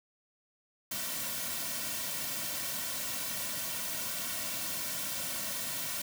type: noise with comb filter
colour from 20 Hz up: white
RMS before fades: -36 dBFS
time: 0.91-6.02 s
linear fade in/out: 5 ms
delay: 2.4 ms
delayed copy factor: -0.75
effects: none